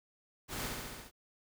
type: noise with echo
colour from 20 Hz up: pink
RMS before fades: -40 dBFS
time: 0.48-0.7 s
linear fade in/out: 50 ms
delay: 69 ms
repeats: 6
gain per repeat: -2 dB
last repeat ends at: 1.114 s
effects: none